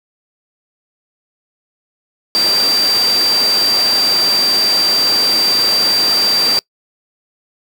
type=tone in noise; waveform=sine; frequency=4699 Hz; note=D8; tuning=in tune; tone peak=-11 dBFS; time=2.35-6.59 s; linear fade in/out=0 ms; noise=pink; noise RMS=-20 dBFS; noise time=2.35-6.59 s; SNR=+6 dB; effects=noise-tail reverb RT60 0.1 s tail -25 dB re dry + high-pass 300 Hz 12 dB/octave